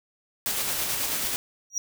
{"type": "noise with tremolo", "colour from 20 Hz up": "white", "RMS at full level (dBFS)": -27, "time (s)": [0.46, 1.36], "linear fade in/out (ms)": 0, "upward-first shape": "square", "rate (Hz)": 9.2, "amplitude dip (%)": 25}
{"type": "tone with exponential growth", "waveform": "triangle", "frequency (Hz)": 5750, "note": "F8", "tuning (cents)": 50, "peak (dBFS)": -19, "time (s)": [1.7, 1.78], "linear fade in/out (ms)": 1, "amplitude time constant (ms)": 16}
{"effects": []}